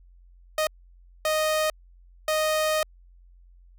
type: tone bursts at uneven times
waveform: sawtooth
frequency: 621 Hz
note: D#5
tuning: 3 cents flat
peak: -18 dBFS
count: 3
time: 0.58-0.67 / 1.25-1.7 / 2.28-2.83 s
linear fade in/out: 2 ms
effects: added 44 Hz sine -50 dBFS peak until 3.78 s